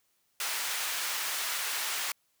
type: high-pass noise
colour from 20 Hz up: pink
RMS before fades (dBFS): -33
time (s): 0.4-2.12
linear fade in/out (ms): 2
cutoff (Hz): 1300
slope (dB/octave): 12
effects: white hiss -73 dBFS RMS until 2.4 s